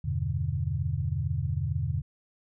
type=chord; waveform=sine; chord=E minor seventh; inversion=none; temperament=equal with one note detuned; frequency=82.41 / 98 / 124.76 / 146.83 Hz; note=E2 / G2 / B2 / D3; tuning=0 / 0 / +18 / 0 cents; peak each=-32 dBFS; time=0.04-2.02 s; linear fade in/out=10 ms; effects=none